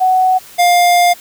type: tone pair in turn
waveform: sine / square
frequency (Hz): 745 / 704.3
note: F#5 / F5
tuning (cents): +12 / +14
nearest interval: minor second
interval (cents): 98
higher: first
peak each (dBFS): -8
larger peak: neither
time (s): 0-0.39 / 0.58-1.14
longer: second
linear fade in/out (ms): 20
effects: white hiss -38 dBFS RMS until 1.2 s